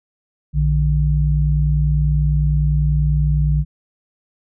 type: tone pair together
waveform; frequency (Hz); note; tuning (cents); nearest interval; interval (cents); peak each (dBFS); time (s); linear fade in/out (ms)
sine; 59.53 / 150; A#1 / D3; +37 / +37; octave + major third; 1600; -16; 0.53-3.65; 50
effects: none